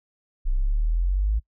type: exponential sweep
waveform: sine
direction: up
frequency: 30.45 to 55.2 Hz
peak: -19 dBFS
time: 0.45-1.4 s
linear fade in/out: 20 ms
effects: noise-tail reverb RT60 0.1 s tail -24 dB re dry